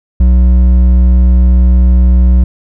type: tone with hard clipping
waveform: triangle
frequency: 61.74 Hz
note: B1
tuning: in tune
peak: -5 dBFS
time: 0.2-2.44 s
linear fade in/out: 5 ms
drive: 10 dB
effects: none